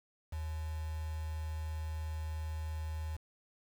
sine tone with quantisation, 78.5 Hz, D#2, 16 cents sharp, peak -36 dBFS, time 0.32-3.17 s, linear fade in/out 10 ms, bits 8, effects none

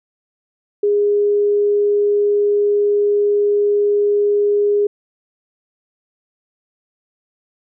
sine tone, 411 Hz, G#4, 18 cents flat, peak -12 dBFS, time 0.83-4.87 s, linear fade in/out 5 ms, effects none

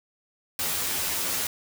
white noise with comb filter, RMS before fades -28 dBFS, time 0.59-1.47 s, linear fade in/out 2 ms, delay 11 ms, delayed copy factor +0.7, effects none

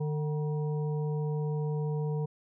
harmonic tone with a mistuned harmonic, 150.5 Hz, D3, 43 cents sharp, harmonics 1 / 3 / 5 / 6, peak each -29 / -36 / -48 / -47 dBFS, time 0-2.26 s, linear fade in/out 10 ms, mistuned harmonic 6, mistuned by +92 cents, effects none

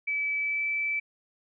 sine tone with pitch glide, 2300 to 2316 Hz, D7 to D7, -37 to -25 cents, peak -26 dBFS, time 0.07-1 s, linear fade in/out 10 ms, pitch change +12 cents, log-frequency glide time 0.39-0.65 s, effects none

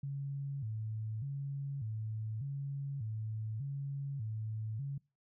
sine tone with vibrato, 123.47 Hz, B2, in tune, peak -36 dBFS, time 0.03-4.98 s, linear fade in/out 5 ms, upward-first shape square, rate 0.84 Hz, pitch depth 210 cents each way, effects noise-tail reverb RT60 0.3 s tail -25 dB re dry

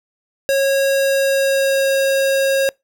square tone with pitch glide, 547 to 542.9 Hz, C#5 to C#5, -23 to -36 cents, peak -14 dBFS, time 0.49-2.69 s, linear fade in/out 0 ms, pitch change -13 cents, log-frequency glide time 0.9-1.91 s, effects noise-tail reverb RT60 0.2 s tail -26 dB re dry

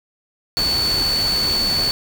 sine tone in noise, 4463 Hz, C#8, 11 cents sharp, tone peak -17 dBFS, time 0.57-1.91 s, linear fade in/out 0 ms, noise pink, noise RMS -26 dBFS, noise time 0.57-1.91 s, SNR +6 dB, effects none

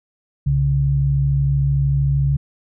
sine tone pair together, 65.35 / 138.59 Hz, C2 / C#3, -1 / 0 cents, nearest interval octave + minor second, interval 1301 cents, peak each -21 / -15 dBFS, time 0.46-2.37 s, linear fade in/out 10 ms, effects none

